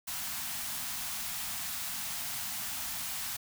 white band-stop noise, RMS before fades -37 dBFS, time 0.07-3.37 s, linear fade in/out 10 ms, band 280 to 640 Hz, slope 96 dB/octave, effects none

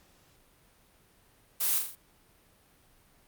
blue noise with echo, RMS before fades -28 dBFS, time 1.6-1.79 s, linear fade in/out 10 ms, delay 41 ms, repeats 4, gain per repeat -5 dB, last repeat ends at 1.954 s, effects pink hiss -63 dBFS RMS until 3.27 s + Opus 48 kbps

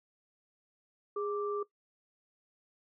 sine tone pair together, 411.7 / 1174.7 Hz, G#4 / D6, -15 / 0 cents, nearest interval octave + tritone, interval 1815 cents, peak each -33 / -38 dBFS, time 1.16-1.63 s, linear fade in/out 5 ms, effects noise-tail reverb RT60 0.1 s tail -17 dB re dry

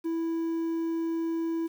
triangle tone with quantisation, 329.6 Hz, E4, in tune, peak -25 dBFS, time 0.04-1.68 s, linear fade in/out 20 ms, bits 9, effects none

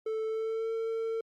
triangle tone with pitch glide, 440 to 451.1 Hz, A4 to A4, 0 to +43 cents, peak -28 dBFS, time 0.06-1.21 s, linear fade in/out 5 ms, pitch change +43 cents, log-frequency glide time 0.26-0.72 s, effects Opus 48 kbps

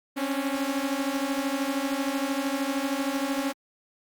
sawtooth beating tone pair, 268.5 / 281.5 Hz, C4 / C#4, +45 / +27 cents, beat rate 13 Hz, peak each -25 dBFS, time 0.16-3.53 s, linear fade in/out 20 ms, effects Opus 24 kbps

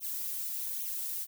violet noise with flanger, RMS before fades -36 dBFS, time 0-1.27 s, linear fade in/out 50 ms, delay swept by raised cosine 0.3 to 5.8 ms, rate 1.2 Hz, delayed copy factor +0.8, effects none

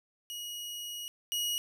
sawtooth tone pair in turn, 2900 / 2900 Hz, F#7 / F#7, -35 / -35 cents, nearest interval unison, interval 0 cents, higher neither, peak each -35 / -27 dBFS, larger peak second, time 0.3-1.08 / 1.32-1.58 s, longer first, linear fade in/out 0 ms, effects none

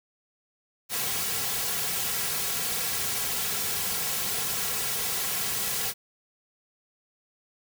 white noise with comb filter, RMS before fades -29 dBFS, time 0.89-5.94 s, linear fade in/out 50 ms, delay 3.3 ms, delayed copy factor -0.75, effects none

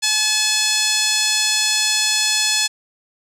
15% pulse tone with band-pass filter, 858 Hz, A5, 44 cents flat, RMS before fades -18 dBFS, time 0.02-2.68 s, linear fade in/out 20 ms, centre 5700 Hz, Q 7, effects none

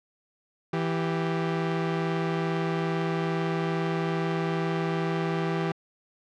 sawtooth tone pair together, 164.81 / 392 Hz, E3 / G4, 0 / 0 cents, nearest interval octave + minor third, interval 1500 cents, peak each -23 / -26 dBFS, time 0.73-5.72 s, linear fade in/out 5 ms, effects low-pass 3000 Hz 12 dB/octave

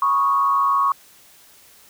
sine tone with frequency modulation, 1108.7 Hz, C#6, in tune, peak -15 dBFS, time 0.02-0.92 s, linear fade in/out 2 ms, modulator 127 Hz, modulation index 0.61, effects white hiss -50 dBFS RMS until 1.89 s

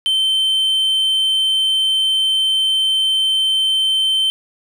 triangle tone, 3097 Hz, G7, 22 cents flat, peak -12 dBFS, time 0.06-4.3 s, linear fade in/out 0 ms, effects none

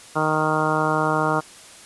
harmonic tone, 155.3 Hz, D#3, 3 cents flat, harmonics 1 / 2 / 3 / 4 / 5 / 6 / 7 / 8 / 9, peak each -27 / -27 / -27 / -27 / -27 / -27 / -27 / -27 / -27 dBFS, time 0.15-1.41 s, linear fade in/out 20 ms, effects white hiss -44 dBFS RMS until 1.85 s + resampled to 24000 Hz

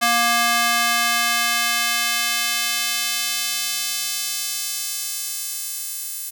square tone with high-pass filter sweep, 236 Hz, A#3, 22 cents sharp, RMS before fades -22 dBFS, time 0.01-6.31 s, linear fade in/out 20 ms, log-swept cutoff 900 to 10000 Hz, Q 0.76, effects none

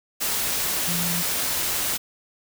sine tone in noise, 171.8 Hz, F3, 28 cents flat, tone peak -28 dBFS, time 0.87-1.23 s, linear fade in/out 20 ms, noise white, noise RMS -25 dBFS, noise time 0.2-1.98 s, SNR -6 dB, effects none

